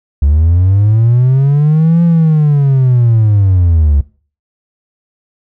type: linear two-way sweep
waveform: triangle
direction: up then down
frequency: 68.6 to 171.4 to 68.6 Hz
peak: -3 dBFS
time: 0.22-4.01 s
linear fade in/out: 5 ms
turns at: 2.03 s
effects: noise-tail reverb RT60 0.4 s tail -22 dB re dry + tanh soft clip ceiling 0 dBFS